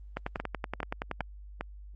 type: two click trains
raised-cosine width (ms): 0.5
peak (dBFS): -17 / -18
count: 12 / 4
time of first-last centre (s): 0.17-1.208 / 0.4-1.61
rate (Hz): 10.6 / 2.48
effects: added 50 Hz sine -44 dBFS peak until 1.95 s + Opus 24 kbps